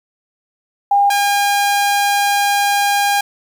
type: tone pair in turn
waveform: sine / sawtooth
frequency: 806 / 808.9 Hz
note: G5 / G#5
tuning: +48 / -46 cents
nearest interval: unison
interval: 6 cents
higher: second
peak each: -9 dBFS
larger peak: neither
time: 0.91-1.1 / 1.1-3.21 s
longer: second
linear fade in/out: 5 ms
effects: 8-bit